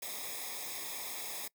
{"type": "noise with comb filter", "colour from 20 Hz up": "white", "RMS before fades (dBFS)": -41, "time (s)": [0.02, 1.48], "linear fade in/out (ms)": 5, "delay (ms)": 0.68, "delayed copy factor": -0.85, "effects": ["noise-tail reverb RT60 0.1 s tail -23 dB re dry"]}